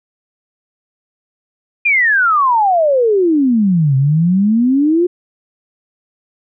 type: exponential two-way sweep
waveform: sine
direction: down then up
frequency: 2467 to 130.81 to 363.4 Hz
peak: -9 dBFS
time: 1.85-5.07 s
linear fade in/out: 10 ms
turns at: 3.96 s
effects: none